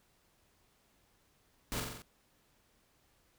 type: noise with echo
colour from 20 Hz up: pink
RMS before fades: -37 dBFS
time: 1.72-1.8 s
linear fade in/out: 0 ms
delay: 44 ms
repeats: 5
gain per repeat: -3 dB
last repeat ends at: 2.02 s
effects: pink hiss -71 dBFS RMS until 3.38 s